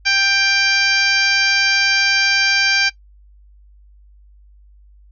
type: harmonic tone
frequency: 788 Hz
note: G5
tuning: 9 cents sharp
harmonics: 1 / 2 / 3 / 4 / 5 / 6 / 7 / 8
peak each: -29 / -18 / -17 / -24 / -29 / -20 / -25 / -28 dBFS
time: 0.05-2.9 s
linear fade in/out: 20 ms
effects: noise-tail reverb RT60 0.1 s tail -19 dB re dry + added 50 Hz sine -44 dBFS peak until 5.11 s